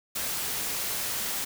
white noise, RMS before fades -31 dBFS, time 0.15-1.45 s, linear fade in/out 10 ms, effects none

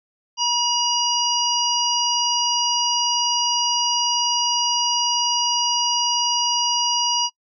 harmonic tone, 959 Hz, A#5, 49 cents sharp, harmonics 1 / 3 / 5 / 6, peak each -23 / -23 / -23 / -23 dBFS, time 0.37-7.3 s, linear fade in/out 50 ms, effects noise-tail reverb RT60 0.1 s tail -25 dB re dry

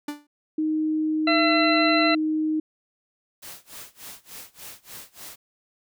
45% pulse tone with exponential decay, 293.7 Hz, D4, in tune, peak -26 dBFS, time 0.08-0.27 s, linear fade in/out 5 ms, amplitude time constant 40 ms
sine tone, 311.1 Hz, D#4, in tune, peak -21 dBFS, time 0.58-2.6 s, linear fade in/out 5 ms
harmonic tone, 674 Hz, E5, 38 cents sharp, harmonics 1 / 2 / 3 / 4 / 6, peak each -23 / -25 / -26 / -26 / -26 dBFS, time 1.27-2.15 s, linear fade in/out 5 ms
white noise with tremolo, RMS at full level -39 dBFS, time 3.42-5.36 s, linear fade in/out 10 ms, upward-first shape sine, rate 3.4 Hz, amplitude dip 95%
effects none

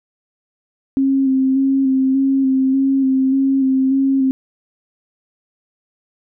sine tone with vibrato, 267.2 Hz, C4, 36 cents sharp, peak -12 dBFS, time 0.97-4.31 s, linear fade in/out 0 ms, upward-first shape square, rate 1.7 Hz, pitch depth 20 cents each way, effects none

